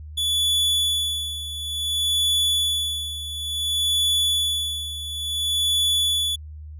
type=tone with tremolo; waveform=45% pulse; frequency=3440 Hz; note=A7; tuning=40 cents flat; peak=-18 dBFS; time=0.17-6.36 s; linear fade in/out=10 ms; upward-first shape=sine; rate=0.57 Hz; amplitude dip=75%; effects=added 76 Hz sine -35 dBFS peak until 6.79 s + resampled to 32000 Hz